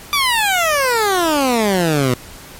15% pulse exponential sweep, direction down, 1189 to 120.7 Hz, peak -7 dBFS, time 0.13-2.14 s, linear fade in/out 0 ms, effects pink hiss -37 dBFS RMS until 2.59 s + MP3 64 kbps

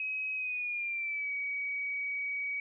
sine tone with pitch glide, 2541 to 2264 Hz, D#7 to C#7, +36 to +36 cents, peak -32 dBFS, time 0-2.6 s, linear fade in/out 2 ms, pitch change -200 cents, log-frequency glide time 0.35-1.32 s, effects none

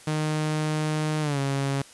sawtooth tone with pitch glide, 154 to 137.99 Hz, D#3 to C#3, -17 to -8 cents, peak -20 dBFS, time 0.07-1.82 s, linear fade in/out 5 ms, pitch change -191 cents, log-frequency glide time 1.21-1.39 s, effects white hiss -49 dBFS RMS until 1.93 s + resampled to 24000 Hz

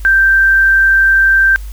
sine tone, 1568 Hz, G6, in tune, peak -6 dBFS, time 0.05-1.56 s, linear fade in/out 0 ms, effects added 50 Hz sine -23 dBFS peak until 1.72 s + white hiss -42 dBFS RMS until 1.72 s

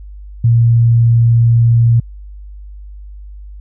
sine tone, 116.6 Hz, A#2, 1 cent sharp, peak -6 dBFS, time 0.44-2 s, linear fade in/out 5 ms, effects added 50 Hz sine -29 dBFS peak until 3.6 s

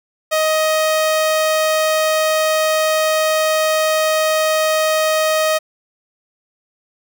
sawtooth tone, 627 Hz, D#5, 13 cents sharp, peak -10 dBFS, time 0.31-5.59 s, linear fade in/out 20 ms, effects none

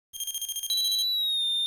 15% pulse tone with tremolo, 3208 Hz, G7, 39 cents sharp, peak -21 dBFS, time 0.13-1.06 s, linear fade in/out 50 ms, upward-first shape square, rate 14 Hz, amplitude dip 75%
triangle tone with pitch glide, 3951 to 3623 Hz, B7 to A7, 0 to +50 cents, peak -23 dBFS, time 0.7-1.66 s, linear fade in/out 0 ms, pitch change -150 cents, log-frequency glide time 1.11-1.44 s
effects 9-bit

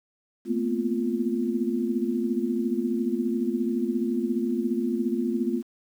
sine tone cluster, 221.5 / 238.6 / 253.1 / 347.3 Hz, A3 / A#3 / B3 / F4, +12 / +41 / +43 / -10 cents, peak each -29 dBFS, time 0.45-5.63 s, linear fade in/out 50 ms, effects 9-bit

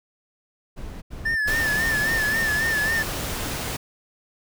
brown noise bursts, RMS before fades -34 dBFS, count 4, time 0.76-2.046 s, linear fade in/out 20 ms, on 260 ms, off 82 ms
triangle tone with vibrato, 1762 Hz, A6, 2 cents sharp, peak -19 dBFS, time 1.25-3.03 s, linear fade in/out 10 ms, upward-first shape sine, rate 3.7 Hz, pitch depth 63 cents each way
pink noise, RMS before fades -29 dBFS, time 1.47-3.77 s, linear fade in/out 10 ms
effects none

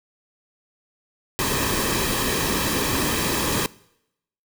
pink noise with comb filter, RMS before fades -23 dBFS, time 1.39-3.66 s, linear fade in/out 0 ms, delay 1.4 ms, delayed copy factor -0.55, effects noise-tail reverb RT60 0.8 s tail -22 dB re dry

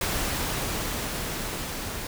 pink noise with level ramp, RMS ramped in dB -27 to -34 dBFS, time 0.01-2.07 s, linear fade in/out 2 ms, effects none

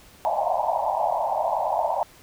pink band-pass noise, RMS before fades -24 dBFS, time 0.25-2.03 s, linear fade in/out 0 ms, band 590 to 970 Hz, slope 96 dB/octave, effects pink hiss -51 dBFS RMS until 2.22 s

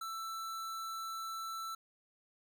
square tone, 1329 Hz, E6, 14 cents sharp, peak -40 dBFS, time 0.01-1.75 s, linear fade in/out 5 ms, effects none

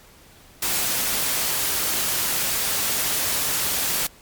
white noise, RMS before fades -23 dBFS, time 0.62-4.07 s, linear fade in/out 5 ms, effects pink hiss -50 dBFS RMS until 4.21 s + MP3 96 kbps

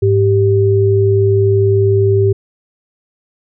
sine tone pair together, 103.93 / 391.3 Hz, G#2 / G4, +2 / -3 cents, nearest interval octave + major seventh, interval 2295 cents, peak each -11 dBFS, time 0.02-2.33 s, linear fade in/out 10 ms, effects none

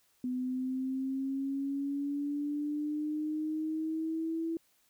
sine linear sweep, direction up, 250.5 to 330.2 Hz, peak -31 dBFS, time 0.24-4.57 s, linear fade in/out 2 ms, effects white hiss -70 dBFS RMS until 4.89 s

